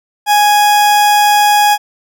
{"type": "tone", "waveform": "40% pulse", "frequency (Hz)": 830.6, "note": "G#5", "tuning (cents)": 0, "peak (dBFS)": -6, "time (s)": [0.26, 1.78], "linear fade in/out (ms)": 50, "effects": []}